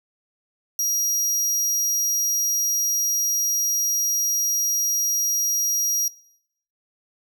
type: tone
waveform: sawtooth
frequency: 5720 Hz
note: F8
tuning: 41 cents sharp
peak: -18 dBFS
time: 0.79-6.08 s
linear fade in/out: 2 ms
effects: noise-tail reverb RT60 0.7 s tail -22 dB re dry